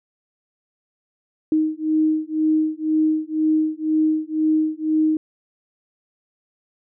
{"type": "beating tone pair", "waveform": "sine", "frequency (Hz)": [311.1, 313.1], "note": ["D#4", "D#4"], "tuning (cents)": [0, 11], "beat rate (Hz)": 2, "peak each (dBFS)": -20, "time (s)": [1.52, 5.17], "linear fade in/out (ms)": 2, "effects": []}